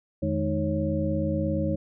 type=tone cluster; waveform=sine; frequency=85.6 / 154.5 / 211.5 / 313.2 / 548 Hz; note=F2 / D#3 / G#3 / D#4 / C#5; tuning=-34 / -12 / +32 / +11 / -20 cents; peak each=-30 dBFS; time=0.22-1.76 s; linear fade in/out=10 ms; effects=none